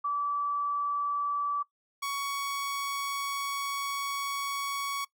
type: tone pair in turn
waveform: sine / sawtooth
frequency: 1155 / 1118.9 Hz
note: D6 / C#6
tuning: -29 / +16 cents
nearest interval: minor second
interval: 55 cents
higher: first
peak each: -27 dBFS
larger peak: neither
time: 0.04-1.63 / 2.02-5.05 s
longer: second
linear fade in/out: 10 ms
effects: noise-tail reverb RT60 0.1 s tail -20 dB re dry